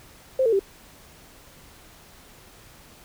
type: tone with pitch steps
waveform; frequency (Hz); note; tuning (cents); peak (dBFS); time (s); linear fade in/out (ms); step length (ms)
sine; 523.3 / 452.9 / 392; C5 / A#4 / G4; 0 / -50 / 0; -17; 0.39-0.594; 5; 68
effects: pink hiss -50 dBFS RMS until 3.04 s